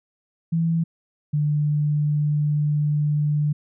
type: tone pair in turn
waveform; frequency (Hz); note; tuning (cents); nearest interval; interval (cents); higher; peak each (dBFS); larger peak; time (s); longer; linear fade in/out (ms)
sine; 165.1 / 148.62; E3 / D3; +3 / +21; major second; 182; first; -18; neither; 0.52-0.84 / 1.33-3.53; second; 10
effects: none